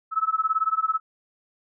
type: tone with tremolo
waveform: sine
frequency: 1300 Hz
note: E6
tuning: 24 cents flat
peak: -17 dBFS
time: 0.11-1 s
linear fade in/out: 50 ms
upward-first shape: sine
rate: 18 Hz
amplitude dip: 95%
effects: none